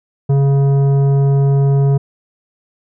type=tone with tanh clipping; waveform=sine; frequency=138.8 Hz; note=C#3; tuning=3 cents sharp; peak=-11 dBFS; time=0.29-1.98 s; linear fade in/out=10 ms; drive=11 dB; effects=none